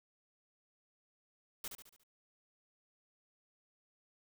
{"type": "noise with echo", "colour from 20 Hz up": "white", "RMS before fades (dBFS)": -42, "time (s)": [1.64, 1.68], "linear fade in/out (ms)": 2, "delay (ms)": 71, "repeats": 5, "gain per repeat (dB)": -6, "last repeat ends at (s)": 2.035, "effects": []}